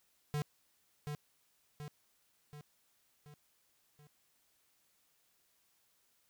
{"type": "tone with echo", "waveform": "square", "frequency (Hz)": 147.9, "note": "D3", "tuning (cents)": 13, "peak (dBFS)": -34, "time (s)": [0.34, 0.42], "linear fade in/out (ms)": 0, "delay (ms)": 730, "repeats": 5, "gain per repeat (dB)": -5, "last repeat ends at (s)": 4.07, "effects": ["white hiss -74 dBFS RMS until 6.29 s"]}